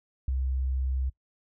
sine tone with ADSR envelope, 65.41 Hz, C2, in tune, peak -22 dBFS, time 0.28-1.1 s, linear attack 3 ms, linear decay 17 ms, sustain -3 dB, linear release 14 ms, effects noise-tail reverb RT60 0.1 s tail -21 dB re dry + tanh soft clip ceiling -19 dBFS

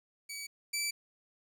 15% pulse tone pair in turn, 2276 / 2320 Hz, C#7 / D7, +45 / -22 cents, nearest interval unison, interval 33 cents, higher second, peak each -33 / -25 dBFS, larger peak second, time 0.29-0.47 / 0.73-0.91 s, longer neither, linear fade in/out 10 ms, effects 11-bit

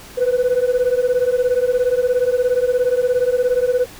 sine beating tone pair, 489 / 506 Hz, B4 / B4, -17 / +42 cents, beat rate 17 Hz, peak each -15 dBFS, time 0.17-3.86 s, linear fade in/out 20 ms, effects tanh soft clip ceiling -11 dBFS + pink hiss -39 dBFS RMS until 3.99 s

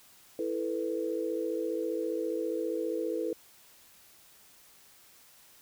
sine chord, E suspended fourth, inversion none, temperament just, 329.6 / 439.5 / 494.4 Hz, E4 / A4 / B4, 0 / -2 / +2 cents, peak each -34 dBFS, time 0.39-3.33 s, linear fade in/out 2 ms, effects white hiss -58 dBFS RMS until 5.61 s

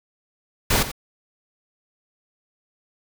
pink noise with echo, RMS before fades -19 dBFS, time 0.7-0.83 s, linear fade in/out 5 ms, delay 87 ms, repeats 1, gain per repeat -12 dB, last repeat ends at 0.917 s, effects none

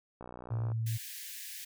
click train, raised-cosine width 1 ms, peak -31 dBFS, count 32, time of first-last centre 0.21-0.718 s, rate 61 Hz
sine tone, 112.7 Hz, A2, 42 cents sharp, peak -30 dBFS, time 0.5-0.98 s, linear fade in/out 20 ms
white high-pass noise, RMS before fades -44 dBFS, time 0.86-1.65 s, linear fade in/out 10 ms, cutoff 1600 Hz, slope 96 dB/octave
effects none

